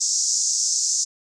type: band-pass noise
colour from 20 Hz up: pink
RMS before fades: -22 dBFS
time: 0-1.05 s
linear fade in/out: 20 ms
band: 5500 to 7200 Hz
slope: 48 dB/octave
effects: resampled to 22050 Hz